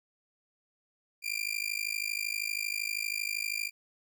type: tone with amplitude modulation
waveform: sawtooth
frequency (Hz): 2384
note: D7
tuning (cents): +25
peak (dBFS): -24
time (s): 1.22-3.71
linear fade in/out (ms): 50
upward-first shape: sine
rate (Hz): 52.7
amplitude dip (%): 100
effects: none